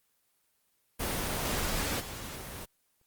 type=noise with level steps; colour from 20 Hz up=pink; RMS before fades=-32 / -41 dBFS; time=0.99-2.66 s; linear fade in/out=20 ms; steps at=2 s; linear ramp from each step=2 ms; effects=white hiss -73 dBFS RMS until 3.06 s + Opus 24 kbps